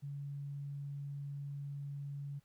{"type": "tone", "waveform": "sine", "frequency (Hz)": 141.7, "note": "C#3", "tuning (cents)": 38, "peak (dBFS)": -40, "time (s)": [0.02, 2.4], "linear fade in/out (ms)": 20, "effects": ["pink hiss -75 dBFS RMS until 2.44 s"]}